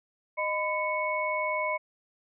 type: tone cluster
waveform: sine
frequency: 616 / 1006 / 2209 Hz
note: D#5 / B5 / C#7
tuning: -17 / +32 / -7 cents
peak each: -31 dBFS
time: 0.37-1.78 s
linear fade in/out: 20 ms
effects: none